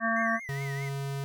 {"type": "harmonic tone", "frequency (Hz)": 226.8, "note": "A#3", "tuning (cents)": -47, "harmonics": [1, 3, 5, 7, 8], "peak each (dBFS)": [-31, -31, -31, -31, -31], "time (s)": [0, 0.4], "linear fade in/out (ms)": 50}
{"type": "tone with vibrato", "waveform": "triangle", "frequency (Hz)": 1998, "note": "B6", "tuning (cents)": 20, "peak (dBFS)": -37, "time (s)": [0.16, 0.89], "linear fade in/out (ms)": 5, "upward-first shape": "triangle", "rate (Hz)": 4.8, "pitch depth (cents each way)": 140}
{"type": "tone", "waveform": "square", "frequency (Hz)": 138.5, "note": "C#3", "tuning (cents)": -1, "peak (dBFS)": -32, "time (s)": [0.49, 1.24], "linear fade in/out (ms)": 0}
{"effects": []}